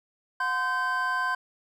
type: tone cluster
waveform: triangle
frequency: 725 / 1030 / 1551 Hz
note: F#5 / C6 / G6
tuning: -35 / -28 / -19 cents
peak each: -34 / -26 / -26 dBFS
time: 0.4-1.35 s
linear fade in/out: 5 ms
effects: none